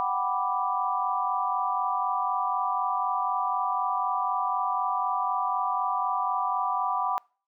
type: chord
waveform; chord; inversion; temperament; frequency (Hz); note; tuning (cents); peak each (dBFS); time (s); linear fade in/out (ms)
sine; G major seventh; third; equal; 740 / 784 / 987.8 / 1174.7; F#5 / G5 / B5 / D6; 0 / 0 / 0 / 0; -31 / -32 / -29 / -29; 0-7.18; 0
effects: noise-tail reverb RT60 0.4 s tail -26 dB re dry